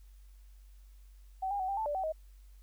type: tone with pitch steps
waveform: sine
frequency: 761 / 808 / 751 / 791 / 879 / 586 / 761 / 630 Hz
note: F#5 / G#5 / F#5 / G5 / A5 / D5 / F#5 / D#5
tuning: +48 / -48 / +26 / +15 / -2 / -4 / +48 / +21 cents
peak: -31 dBFS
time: 1.42-2.124 s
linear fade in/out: 10 ms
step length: 88 ms
effects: added 48 Hz sine -52 dBFS peak until 2.62 s + white hiss -71 dBFS RMS until 2.62 s